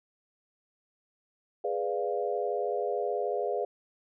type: chord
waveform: sine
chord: G# diminished seventh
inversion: none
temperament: equal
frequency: 415.3 / 493.9 / 587.3 / 698.5 Hz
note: G#4 / B4 / D5 / F5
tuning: 0 / 0 / 0 / 0 cents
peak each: -32 / -33 / -35 / -34 dBFS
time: 1.64-3.65 s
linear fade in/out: 5 ms
effects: none